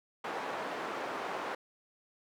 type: band-pass noise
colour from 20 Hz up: white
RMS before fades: -38 dBFS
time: 0.24-1.55 s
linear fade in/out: 5 ms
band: 350 to 1100 Hz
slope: 12 dB/octave
effects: none